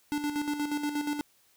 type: tone with tremolo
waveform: square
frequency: 293.7 Hz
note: D4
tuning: in tune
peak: -28 dBFS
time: 0.12-1.21 s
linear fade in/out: 0 ms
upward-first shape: square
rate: 8.4 Hz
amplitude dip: 55%
effects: white hiss -65 dBFS RMS until 1.56 s